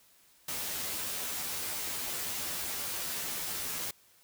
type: noise with comb filter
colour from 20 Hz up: white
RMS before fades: -36 dBFS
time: 0.48-3.91 s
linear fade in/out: 5 ms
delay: 12 ms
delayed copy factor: +0.95
effects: white hiss -63 dBFS RMS until 4.23 s